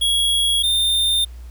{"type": "tone pair in turn", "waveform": "square", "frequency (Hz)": [3322, 3621], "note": ["G#7", "A7"], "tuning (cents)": [0, 49], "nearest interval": "minor second", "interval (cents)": 149, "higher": "second", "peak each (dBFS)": -16, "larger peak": "neither", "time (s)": [[0.01, 0.63], [0.63, 1.25]], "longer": "neither", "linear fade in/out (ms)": 10, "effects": ["added 60 Hz sine -33 dBFS peak until 1.5 s", "pink hiss -53 dBFS RMS until 1.5 s"]}